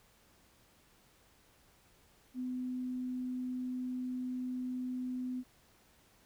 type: tone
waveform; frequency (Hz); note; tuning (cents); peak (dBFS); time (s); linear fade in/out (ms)
sine; 252.6; B3; +39; -35; 2.34-5.44; 50
effects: pink hiss -66 dBFS RMS until 6.25 s